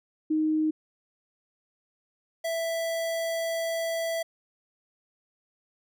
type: tone pair in turn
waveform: sine / square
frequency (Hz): 311.1 / 660.8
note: D#4 / E5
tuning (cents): 0 / +4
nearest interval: octave + minor second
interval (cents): 1304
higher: second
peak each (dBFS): -22 / -28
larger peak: first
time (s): 0.3-0.71 / 2.44-4.23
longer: second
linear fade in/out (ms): 10
effects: none